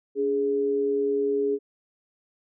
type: tone pair together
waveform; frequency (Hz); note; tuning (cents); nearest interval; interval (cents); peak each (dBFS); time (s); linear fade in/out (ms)
sine; 284.8 / 415.1; C#4 / G#4; +47 / -1; perfect fifth; 652; -30 / -22; 0.15-1.59; 50
effects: none